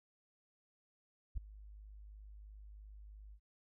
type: tone with ADSR envelope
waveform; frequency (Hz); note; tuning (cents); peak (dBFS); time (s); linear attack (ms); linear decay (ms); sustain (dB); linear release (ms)
sine; 51.5; G#1; -14; -31; 1.35-3.4; 24; 6; -20; 72
effects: none